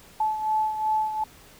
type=beating tone pair; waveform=sine; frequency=865 / 867.7 Hz; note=A5 / A5; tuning=-30 / -24 cents; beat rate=2.7 Hz; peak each=-23 / -30 dBFS; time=0.2-1.24 s; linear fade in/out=5 ms; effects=pink hiss -51 dBFS RMS until 1.59 s